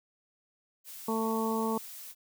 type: noise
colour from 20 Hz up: blue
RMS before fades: -45 dBFS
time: 0.84-2.15 s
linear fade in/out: 50 ms
type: harmonic tone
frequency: 223 Hz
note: A3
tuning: 23 cents sharp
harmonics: 1 / 2 / 3 / 4 / 5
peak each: -31 / -33 / -42 / -35 / -37 dBFS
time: 1.08-1.78 s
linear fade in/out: 5 ms
effects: none